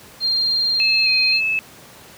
sine tone, 4193 Hz, C8, 3 cents sharp, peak -16 dBFS, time 0.2-1.41 s, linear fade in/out 50 ms
sine tone with vibrato, 2559 Hz, D#7, 48 cents sharp, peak -17 dBFS, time 0.8-1.59 s, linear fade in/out 0 ms, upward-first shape square, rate 1.9 Hz, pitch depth 31 cents each way
effects pink hiss -43 dBFS RMS until 2.17 s + high-pass 100 Hz 12 dB/octave

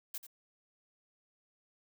blue noise with echo, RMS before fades -40 dBFS, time 0.14-0.18 s, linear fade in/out 5 ms, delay 88 ms, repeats 1, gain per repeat -11 dB, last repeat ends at 0.268 s, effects none

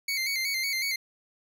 25% pulse tone with vibrato, 2160 Hz, C#7, 45 cents flat, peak -23 dBFS, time 0.08-0.96 s, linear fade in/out 5 ms, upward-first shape square, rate 5.4 Hz, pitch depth 58 cents each way, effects none

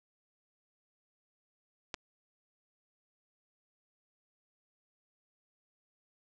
clicks, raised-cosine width 0.2 ms, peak -19 / -30 dBFS, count 2, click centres 1.942 / 1.945 s, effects resampled to 22050 Hz

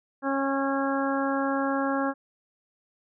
harmonic tone, 273.6 Hz, C#4, 23 cents flat, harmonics 1 / 2 / 3 / 4 / 5 / 6, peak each -27 / -30 / -32 / -33 / -34 / -35 dBFS, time 0.22-2.14 s, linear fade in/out 50 ms, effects none

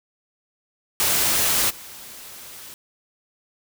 white noise with level steps, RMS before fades -20 / -40 dBFS, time 1-2.74 s, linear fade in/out 0 ms, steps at 1.69 s, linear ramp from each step 20 ms, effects none

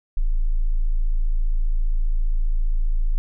sine tone, 27.5 Hz, A0, in tune, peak -16 dBFS, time 0.17-3.18 s, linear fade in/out 0 ms, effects none

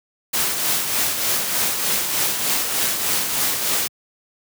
white noise with tremolo, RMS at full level -19 dBFS, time 0.33-3.88 s, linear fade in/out 10 ms, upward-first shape triangle, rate 3.3 Hz, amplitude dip 50%, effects high-pass 100 Hz 12 dB/octave

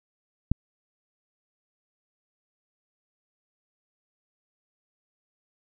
click, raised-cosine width 5 ms, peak -9 dBFS, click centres 0.516 s, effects none

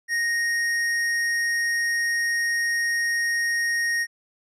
sine tone with tanh clipping, 1864.7 Hz, A#6, in tune, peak -23 dBFS, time 0.08-4.07 s, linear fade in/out 50 ms, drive 18 dB, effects low-pass 11000 Hz 12 dB/octave

